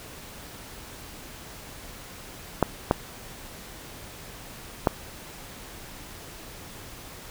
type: clicks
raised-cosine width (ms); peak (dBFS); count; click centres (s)
1; -4; 3; 2.627 / 2.911 / 4.872
effects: pink hiss -43 dBFS RMS until 7.3 s